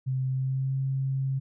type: tone with pitch glide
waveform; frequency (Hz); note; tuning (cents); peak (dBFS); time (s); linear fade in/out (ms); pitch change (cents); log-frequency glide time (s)
sine; 130.81 to 134.33; C3 to C3; 0 to +46; -25; 0.06-1.4; 20; +46; 0.28-0.77
effects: none